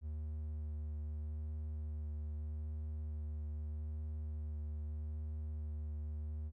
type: tone with vibrato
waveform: triangle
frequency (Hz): 75.9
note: D#2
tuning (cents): -42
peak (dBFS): -37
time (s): 0.01-6.52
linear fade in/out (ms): 50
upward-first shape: sine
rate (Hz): 0.8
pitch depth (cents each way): 15
effects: none